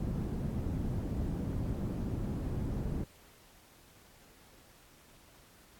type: low-pass noise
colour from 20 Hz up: white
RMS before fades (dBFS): -35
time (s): 0-3.04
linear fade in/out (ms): 5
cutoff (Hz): 180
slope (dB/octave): 12
effects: pink hiss -60 dBFS RMS until 5.79 s + AAC 64 kbps